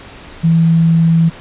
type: tone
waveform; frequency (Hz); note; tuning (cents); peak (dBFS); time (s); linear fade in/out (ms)
sine; 164.81; E3; 0; -7; 0.43-1.3; 20
effects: pink hiss -35 dBFS RMS until 1.4 s + resampled to 8000 Hz